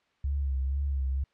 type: tone with vibrato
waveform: sine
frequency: 68.3 Hz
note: C#2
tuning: 25 cents flat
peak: -26 dBFS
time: 0.24-1.24 s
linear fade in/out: 5 ms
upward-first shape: sine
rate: 2.1 Hz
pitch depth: 58 cents each way
effects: white hiss -70 dBFS RMS until 1.33 s + low-pass 3000 Hz 12 dB/octave